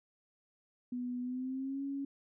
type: tone with pitch glide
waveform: sine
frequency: 246.9 to 277.1 Hz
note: B3 to C#4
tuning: 0 to -1 cents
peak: -35 dBFS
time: 0.92-2.05 s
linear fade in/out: 5 ms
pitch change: +199 cents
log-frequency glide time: 1.21-1.83 s
effects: none

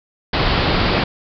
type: low-pass noise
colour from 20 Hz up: pink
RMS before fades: -17 dBFS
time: 0.33-1.04 s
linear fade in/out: 5 ms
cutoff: 4900 Hz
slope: 96 dB/octave
effects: none

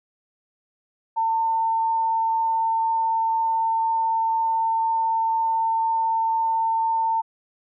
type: tone with vibrato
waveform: sine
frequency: 901 Hz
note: A5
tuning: 41 cents sharp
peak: -19 dBFS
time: 1.16-7.22 s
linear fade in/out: 20 ms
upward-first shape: triangle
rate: 18 Hz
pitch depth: 9 cents each way
effects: none

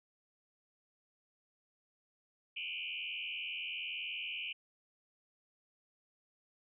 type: tone with frequency modulation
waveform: sine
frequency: 2700 Hz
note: E7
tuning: 41 cents sharp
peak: -38 dBFS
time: 2.56-4.53 s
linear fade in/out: 10 ms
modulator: 81 Hz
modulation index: 4.4
effects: none

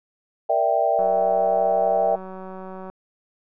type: chord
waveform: sine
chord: E half-diminished seventh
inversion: second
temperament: equal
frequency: 466.2 / 587.3 / 659.3 / 784 Hz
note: Bb4 / D5 / E5 / G5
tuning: 0 / 0 / 0 / 0 cents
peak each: -27 / -23 / -21 / -22 dBFS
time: 0.49-2.16 s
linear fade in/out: 10 ms
type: click train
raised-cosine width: 1 ms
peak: -24 dBFS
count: 360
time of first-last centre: 0.99-2.9 s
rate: 188 Hz
effects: none

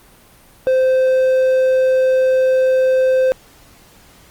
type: tone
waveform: triangle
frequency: 519 Hz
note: C5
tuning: 14 cents flat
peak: -9 dBFS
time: 0.67-3.32 s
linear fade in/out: 0 ms
effects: pink hiss -47 dBFS RMS until 4.3 s + Opus 32 kbps

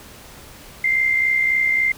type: tone with amplitude modulation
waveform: sine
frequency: 2093 Hz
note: C7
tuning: in tune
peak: -13 dBFS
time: 0.84-1.92 s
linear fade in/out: 5 ms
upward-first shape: sine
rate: 63.6 Hz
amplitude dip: 50%
effects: pink hiss -42 dBFS RMS until 1.97 s

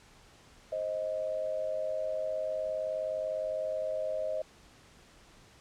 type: tone pair together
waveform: sine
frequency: 526.4 / 626 Hz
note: C5 / D#5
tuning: +10 / +10 cents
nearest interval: minor third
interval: 300 cents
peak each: -36 / -32 dBFS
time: 0.72-4.42 s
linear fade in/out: 5 ms
effects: pink hiss -58 dBFS RMS until 5.6 s + low-pass 8000 Hz 12 dB/octave

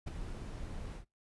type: noise with ADSR envelope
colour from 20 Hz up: brown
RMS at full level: -35 dBFS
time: 0.06-1.05 s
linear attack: 20 ms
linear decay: 10 ms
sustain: -7 dB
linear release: 97 ms
effects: noise-tail reverb RT60 0.2 s tail -24 dB re dry + resampled to 24000 Hz

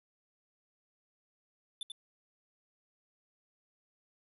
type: tone with echo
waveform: square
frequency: 3523 Hz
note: A7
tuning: 1 cent sharp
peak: -38 dBFS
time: 1.81-1.83 s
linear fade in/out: 2 ms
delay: 89 ms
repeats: 1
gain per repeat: -3 dB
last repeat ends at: 1.919 s
effects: resampled to 32000 Hz

